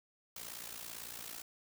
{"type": "noise with amplitude modulation", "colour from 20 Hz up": "white", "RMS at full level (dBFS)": -43, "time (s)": [0.36, 1.42], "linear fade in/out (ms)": 5, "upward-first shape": "sine", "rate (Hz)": 58, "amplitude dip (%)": 75, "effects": []}